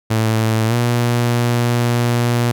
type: tone with pitch glide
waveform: sawtooth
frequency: 111.1 to 119.76 Hz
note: A2 to A#2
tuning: +17 to +47 cents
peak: -10 dBFS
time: 0.1-2.52 s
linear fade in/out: 10 ms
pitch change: +130 cents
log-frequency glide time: 0.68-0.74 s
effects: none